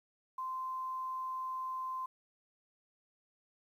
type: tone with quantisation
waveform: sine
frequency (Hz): 1038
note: C6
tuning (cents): -14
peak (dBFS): -36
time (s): 0.38-2.06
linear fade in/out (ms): 5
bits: 11
effects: none